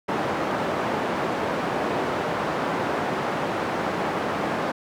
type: band-pass noise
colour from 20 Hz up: white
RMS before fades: -26 dBFS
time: 0.08-4.72 s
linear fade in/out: 10 ms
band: 150 to 970 Hz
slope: 12 dB/octave
effects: none